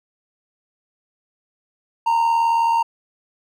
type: tone with amplitude modulation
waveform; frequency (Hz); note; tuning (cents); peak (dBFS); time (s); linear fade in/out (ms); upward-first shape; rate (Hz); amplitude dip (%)
triangle; 923; A#5; -17; -11; 2.06-2.83; 10; sine; 79.1; 45
effects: none